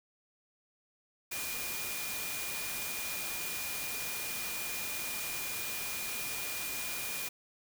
sine tone in noise, 2426 Hz, D#7, 44 cents flat, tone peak -42 dBFS, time 1.31-7.29 s, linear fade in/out 10 ms, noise white, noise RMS -38 dBFS, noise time 1.31-7.29 s, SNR -7 dB, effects none

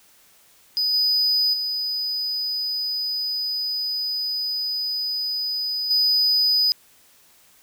triangle tone with level steps, 4980 Hz, D#8, 1 cent sharp, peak -18 / -16 / -22 / -15 dBFS, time 0.77-6.72 s, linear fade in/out 0 ms, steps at 0.93 / 1.53 / 5.9 s, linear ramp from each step 10 ms, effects white hiss -55 dBFS RMS until 7.62 s

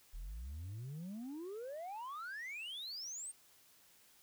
sine exponential sweep, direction up, 37 to 8870 Hz, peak -40 dBFS, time 0.13-3.32 s, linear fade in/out 20 ms, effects tanh soft clip ceiling -42 dBFS + white hiss -66 dBFS RMS until 4.22 s

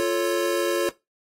square chord, F augmented, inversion none, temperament equal, 349.2 / 440 / 554.4 Hz, F4 / A4 / C#5, 0 / 0 / 0 cents, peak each -25 / -28 / -26 dBFS, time 0-0.89 s, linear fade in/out 0 ms, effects noise-tail reverb RT60 0.2 s tail -17 dB re dry + AAC 48 kbps

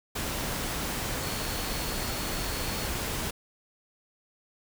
sine tone in noise, 4361 Hz, C#8, 29 cents flat, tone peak -42 dBFS, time 1.22-2.88 s, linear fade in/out 10 ms, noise pink, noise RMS -32 dBFS, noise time 0.15-3.31 s, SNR -13 dB, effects none

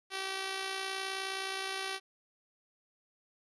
5% pulse tone with amplitude modulation, 384.9 Hz, G4, 32 cents flat, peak -22 dBFS, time 0.1-2 s, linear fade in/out 50 ms, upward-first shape sine, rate 59.2 Hz, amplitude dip 40%, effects resampled to 24000 Hz

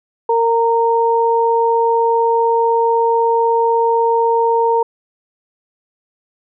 sine tone pair together, 460.4 / 924 Hz, A#4 / A#5, -22 / -16 cents, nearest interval octave, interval 1206 cents, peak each -14 dBFS, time 0.29-4.83 s, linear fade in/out 5 ms, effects none

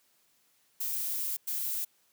violet noise bursts at uneven times, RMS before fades -33 dBFS, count 2, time 0.8-1.37 / 1.47-1.85 s, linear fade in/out 10 ms, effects white hiss -69 dBFS RMS until 2.12 s + high-pass 100 Hz 12 dB/octave

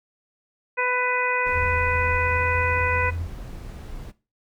harmonic tone, 497.9 Hz, B4, 14 cents sharp, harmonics 1 / 2 / 3 / 4 / 5, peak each -27 / -27 / -27 / -27 / -27 dBFS, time 0.77-3.11 s, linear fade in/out 20 ms
brown noise, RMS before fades -36 dBFS, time 1.45-4.12 s, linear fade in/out 20 ms
sine tone with pitch glide, 82.41 to 84.68 Hz, E2 to E2, 0 to +47 cents, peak -26 dBFS, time 1.52-3.29 s, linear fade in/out 50 ms, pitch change +47 cents, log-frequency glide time 2-2.5 s
effects noise-tail reverb RT60 0.3 s tail -18 dB re dry

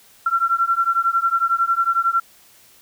sine beating tone pair, 1355 / 1366 Hz, E6 / F6, +47 / -39 cents, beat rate 11 Hz, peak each -19 dBFS, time 0.26-2.2 s, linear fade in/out 5 ms, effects white hiss -51 dBFS RMS until 2.81 s

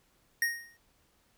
square tone with exponential decay, 1864.7 Hz, A#6, in tune, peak -24 dBFS, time 0.42-0.77 s, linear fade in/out 2 ms, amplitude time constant 76 ms, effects pink hiss -69 dBFS RMS until 1.37 s

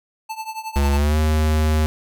square tone with tremolo, 880 Hz, A5, in tune, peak -25 dBFS, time 0.29-0.98 s, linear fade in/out 10 ms, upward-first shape triangle, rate 11 Hz, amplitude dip 90%
square tone with pitch glide, 70.6 to 77.44 Hz, C#2 to D#2, +32 to -8 cents, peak -16 dBFS, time 0.76-1.86 s, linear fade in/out 0 ms, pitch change +160 cents, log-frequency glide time 0.94-1.18 s
effects none

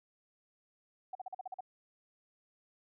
sine tone bursts, 751 Hz, F#5, 26 cents sharp, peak -38 dBFS, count 8, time 1.13-1.607 s, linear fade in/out 5 ms, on 22 ms, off 43 ms, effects none

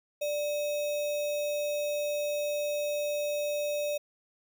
sine tone with sample-and-hold, 589 Hz, D5, 5 cents sharp, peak -28 dBFS, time 0.21-3.98 s, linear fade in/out 10 ms, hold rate 3150 Hz, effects none

